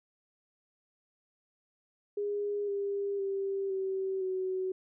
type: tone with pitch steps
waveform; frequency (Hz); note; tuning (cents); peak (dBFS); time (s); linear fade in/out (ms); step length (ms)
sine; 409.7 / 400.6 / 391.7 / 382.9 / 374.4; G#4 / G4 / G4 / G4 / F#4; -24 / +38 / -1 / -41 / +20; -30; 2.17-4.72; 5; 510
effects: none